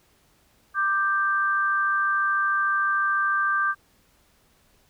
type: tone pair together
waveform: sine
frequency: 1183.7 / 1570 Hz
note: D6 / G6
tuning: +13 / +2 cents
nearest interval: perfect fourth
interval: 489 cents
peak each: -23 dBFS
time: 0.74-3.75 s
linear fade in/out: 50 ms
effects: pink hiss -62 dBFS RMS until 4.89 s